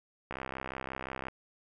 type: click train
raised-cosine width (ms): 0.5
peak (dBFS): -22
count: 65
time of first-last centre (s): 0.31-1.284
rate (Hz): 65.7
effects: none